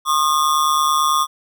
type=ring-modulated tone; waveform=square; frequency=1149 Hz; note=D6; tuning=38 cents flat; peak=-12 dBFS; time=0.05-1.27 s; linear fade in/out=50 ms; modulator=74.5 Hz; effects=none